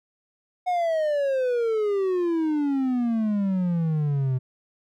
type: exponential sweep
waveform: triangle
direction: down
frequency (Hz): 735 to 126.1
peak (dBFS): -19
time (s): 0.66-4.39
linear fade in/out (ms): 20
effects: none